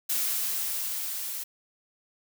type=noise with level ramp; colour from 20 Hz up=blue; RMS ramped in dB=-27 to -35 dBFS; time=0.09-1.44 s; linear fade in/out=10 ms; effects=none